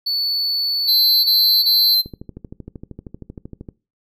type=tone; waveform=triangle; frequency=4461 Hz; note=C#8; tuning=10 cents sharp; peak=-17 dBFS; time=0.06-1.95 s; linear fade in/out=10 ms
type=tone bursts; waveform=square; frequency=4100 Hz; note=C8; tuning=36 cents flat; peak=-14 dBFS; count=3; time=0.87-2.022 s; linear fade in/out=20 ms; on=370 ms; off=21 ms
type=click train; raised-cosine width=3 ms; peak=-20 dBFS; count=22; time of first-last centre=2.06-3.688 s; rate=12.9 Hz
effects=noise-tail reverb RT60 0.3 s tail -21 dB re dry